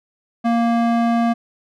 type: tone with band-pass filter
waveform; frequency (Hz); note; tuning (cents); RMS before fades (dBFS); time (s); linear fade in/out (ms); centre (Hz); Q
square; 233.1; A#3; 0; -17; 0.44-1.34; 20; 560; 0.82
effects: none